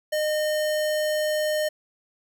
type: tone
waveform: square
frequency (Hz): 611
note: D#5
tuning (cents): -32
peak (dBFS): -23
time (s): 0.12-1.69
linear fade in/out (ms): 10
effects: none